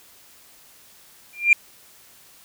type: tone with exponential growth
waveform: sine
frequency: 2388 Hz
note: D7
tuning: 28 cents sharp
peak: -6 dBFS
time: 1.33-1.53 s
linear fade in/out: 2 ms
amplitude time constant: 42 ms
effects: tanh soft clip ceiling -5 dBFS + white hiss -51 dBFS RMS until 2.44 s